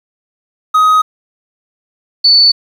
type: tone pair in turn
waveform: triangle / sine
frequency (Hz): 1258 / 4483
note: D#6 / C#8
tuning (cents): +19 / +19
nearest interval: octave + minor seventh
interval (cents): 2200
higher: second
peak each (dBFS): -4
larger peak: neither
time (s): 0.74-1.02 / 2.24-2.52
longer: neither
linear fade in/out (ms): 10
effects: 7-bit